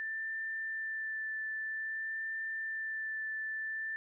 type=tone with vibrato; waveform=sine; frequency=1771 Hz; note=A6; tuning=11 cents sharp; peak=-35 dBFS; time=0-3.96 s; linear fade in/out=0 ms; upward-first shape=sine; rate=0.52 Hz; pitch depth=12 cents each way; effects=none